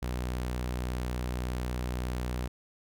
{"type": "tone", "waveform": "sawtooth", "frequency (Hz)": 61.74, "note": "B1", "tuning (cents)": 0, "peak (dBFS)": -27, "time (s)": [0.02, 2.48], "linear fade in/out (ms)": 10, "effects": []}